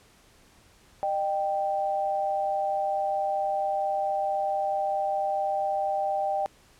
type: tone pair together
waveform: sine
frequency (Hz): 608.5 / 784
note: D#5 / G5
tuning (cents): -39 / 0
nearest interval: major third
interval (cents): 439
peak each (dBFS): -29 / -26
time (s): 1.03-6.46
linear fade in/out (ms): 0
effects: pink hiss -58 dBFS RMS until 6.79 s + low-pass 11000 Hz 12 dB/octave